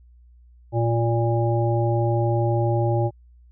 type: harmonic tone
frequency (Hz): 116.54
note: A#2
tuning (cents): 0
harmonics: 1 / 3 / 5 / 7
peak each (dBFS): -20 / -25 / -27 / -28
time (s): 0.72-3.11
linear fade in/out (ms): 50
effects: added 60 Hz sine -48 dBFS peak until 3.51 s